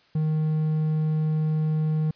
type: tone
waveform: triangle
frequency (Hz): 155.56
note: D#3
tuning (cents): 0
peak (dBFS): -19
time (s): 0.15-2.11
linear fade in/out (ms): 5
effects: white hiss -60 dBFS RMS until 2.15 s + resampled to 11025 Hz